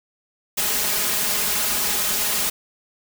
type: noise with comb filter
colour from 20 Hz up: white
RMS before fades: -22 dBFS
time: 0.57-2.5 s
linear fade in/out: 10 ms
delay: 4.8 ms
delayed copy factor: +0.85
effects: none